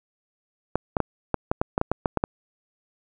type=clicks; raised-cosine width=1 ms; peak=-7 dBFS; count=12; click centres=0.756 / 0.968 / 1.003 / 1.343 / 1.515 / 1.615 / 1.779 / 1.814 / 1.916 / 2.058 / 2.173 / 2.239 s; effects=none